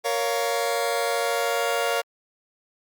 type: chord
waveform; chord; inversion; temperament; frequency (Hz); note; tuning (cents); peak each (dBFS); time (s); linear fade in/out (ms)
sawtooth; Bb minor; none; just; 466.2 / 559.4 / 699.2; Bb4 / Db5 / F5; 0 / +16 / +2; -23; 0.04-2.02; 20
effects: Opus 48 kbps